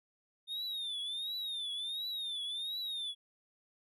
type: tone with vibrato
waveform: triangle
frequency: 3645 Hz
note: A#7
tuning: 40 cents flat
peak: -35 dBFS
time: 0.47-3.15 s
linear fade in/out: 50 ms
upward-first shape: triangle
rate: 1.4 Hz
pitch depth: 150 cents each way
effects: none